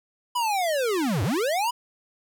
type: linear two-way sweep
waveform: square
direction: down then up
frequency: 1001 to 86.5 to 1001 Hz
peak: -23 dBFS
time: 0.35-1.71 s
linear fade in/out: 10 ms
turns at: 1.23 s
effects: none